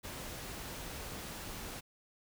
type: noise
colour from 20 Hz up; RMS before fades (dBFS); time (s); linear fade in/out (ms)
pink; -44; 0.03-1.81; 20
effects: none